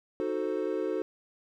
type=chord; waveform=triangle; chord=D# diminished seventh; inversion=none; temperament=equal; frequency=311.1 / 370 / 440 / 523.3 Hz; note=D#4 / F#4 / A4 / C5; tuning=0 / 0 / 0 / 0 cents; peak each=-33 / -31 / -31 / -34 dBFS; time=0.2-1.02 s; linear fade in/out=0 ms; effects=none